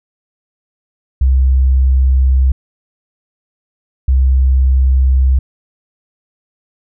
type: tone pair in turn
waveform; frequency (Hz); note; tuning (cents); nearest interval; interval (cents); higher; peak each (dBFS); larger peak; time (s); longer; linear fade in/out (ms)
sine; 65.41 / 65.41; C2 / C2; 0 / 0; unison; 0; neither; -7; neither; 1.21-2.52 / 4.08-5.39; neither; 5
effects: none